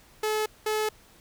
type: tone pair in turn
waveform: sawtooth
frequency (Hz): 430 / 430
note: A4 / A4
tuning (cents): -40 / -40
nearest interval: unison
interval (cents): 0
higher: neither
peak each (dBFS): -21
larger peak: neither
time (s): 0.23-0.46 / 0.66-0.89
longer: neither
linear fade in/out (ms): 5
effects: pink hiss -56 dBFS RMS until 1.2 s

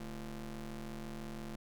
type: ring-modulated tone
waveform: 30% pulse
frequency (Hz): 120.6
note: B2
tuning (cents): -41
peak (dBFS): -36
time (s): 0-1.56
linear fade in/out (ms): 5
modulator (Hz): 97.5
effects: none

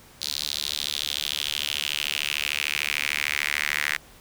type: tone with high-pass filter sweep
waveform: sawtooth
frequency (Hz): 73.42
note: D2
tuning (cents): 0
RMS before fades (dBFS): -28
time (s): 0.21-3.97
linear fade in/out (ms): 10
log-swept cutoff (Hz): 4200 to 1900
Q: 3.7
effects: pink hiss -51 dBFS RMS until 4.2 s

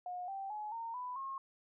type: tone with pitch steps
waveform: sine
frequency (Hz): 720 / 780.6 / 846.4 / 917.7 / 995 / 1078.8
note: F#5 / G5 / G#5 / A#5 / B5 / C#6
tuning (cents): -47 / -8 / +33 / -27 / +13 / -47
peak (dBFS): -39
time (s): 0.06-1.38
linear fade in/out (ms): 2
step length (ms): 220
effects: none

